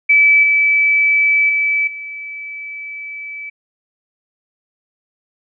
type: tone with level steps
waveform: sine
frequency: 2304 Hz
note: D7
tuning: 34 cents flat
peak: -7 / -10 / -13 / -26 dBFS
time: 0.09-3.5 s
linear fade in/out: 10 ms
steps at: 0.43 / 1.49 / 1.87 s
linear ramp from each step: 5 ms
effects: none